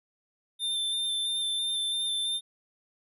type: tone with vibrato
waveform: square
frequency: 3576 Hz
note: A7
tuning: 27 cents sharp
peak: -28 dBFS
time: 0.59-2.41 s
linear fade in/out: 50 ms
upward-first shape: square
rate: 3 Hz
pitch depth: 13 cents each way
effects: none